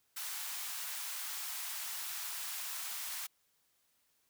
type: high-pass noise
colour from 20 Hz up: white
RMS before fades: -41 dBFS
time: 0.16-3.27 s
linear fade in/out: 10 ms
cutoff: 810 Hz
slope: 24 dB/octave
effects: white hiss -75 dBFS RMS until 4.29 s